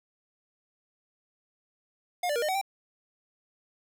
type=tone with pitch steps; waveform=square; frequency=714 / 588 / 473.3 / 608 / 754 / 784 Hz; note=F5 / D5 / A#4 / D#5 / F#5 / G5; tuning=+38 / +2 / +26 / -40 / +32 / 0 cents; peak=-27 dBFS; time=2.23-2.614 s; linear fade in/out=5 ms; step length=64 ms; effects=none